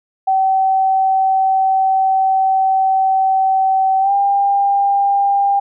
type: tone with pitch glide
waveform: sine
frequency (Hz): 766 to 798.5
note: G5 to G5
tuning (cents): -40 to +32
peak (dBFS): -11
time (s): 0.27-5.6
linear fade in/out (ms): 10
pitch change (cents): +72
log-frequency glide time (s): 4-4.12
effects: none